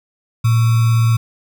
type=tone with sample-and-hold; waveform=sine; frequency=114.6 Hz; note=A#2; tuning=29 cents flat; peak=-10 dBFS; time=0.44-1.17 s; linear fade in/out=10 ms; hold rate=1225 Hz; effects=none